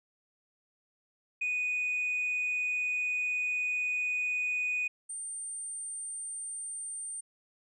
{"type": "tone pair in turn", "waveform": "sine", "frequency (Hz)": [2481, 8841], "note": ["D#7", "C#9"], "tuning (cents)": [-6, -6], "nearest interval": "octave + minor seventh", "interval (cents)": 2200, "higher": "second", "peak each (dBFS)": [-27, -36], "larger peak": "first", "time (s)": [[1.41, 4.88], [5.09, 7.21]], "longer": "first", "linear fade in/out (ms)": 10, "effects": ["tanh soft clip ceiling -26 dBFS"]}